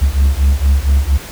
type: beating tone pair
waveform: sine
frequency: 67 / 71.3 Hz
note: C2 / C#2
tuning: +42 / +49 cents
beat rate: 4.3 Hz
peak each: -10 dBFS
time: 0.01-1.18 s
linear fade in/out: 20 ms
effects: tanh soft clip ceiling -6 dBFS + pink hiss -31 dBFS RMS until 1.31 s